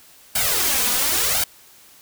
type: noise with flanger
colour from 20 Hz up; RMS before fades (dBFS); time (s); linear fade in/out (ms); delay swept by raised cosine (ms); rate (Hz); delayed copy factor
white; -20; 0.35-1.44; 5; 1.3 to 4.1; 0.93; +0.85
effects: white hiss -49 dBFS RMS until 2.01 s